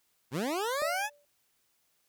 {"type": "linear sweep", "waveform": "20% pulse", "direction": "up", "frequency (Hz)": [111.4, 880], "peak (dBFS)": -25, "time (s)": [0.31, 1.1], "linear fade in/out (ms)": 50}
{"type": "tone with exponential decay", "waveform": "sine", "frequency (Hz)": 581, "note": "D5", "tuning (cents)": -19, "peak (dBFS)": -28, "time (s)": [0.82, 1.25], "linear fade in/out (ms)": 0, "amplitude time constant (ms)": 93}
{"effects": ["white hiss -73 dBFS RMS until 2.08 s"]}